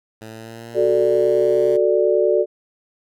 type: linear sweep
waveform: 10% pulse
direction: up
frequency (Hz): 110 to 130.81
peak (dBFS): -26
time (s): 0.21-1.77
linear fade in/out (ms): 10
type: chord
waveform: sine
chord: D major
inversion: first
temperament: equal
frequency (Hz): 370 / 440 / 587.3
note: F#4 / A4 / D5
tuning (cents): 0 / 0 / 0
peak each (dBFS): -18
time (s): 0.74-2.46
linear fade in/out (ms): 50
effects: none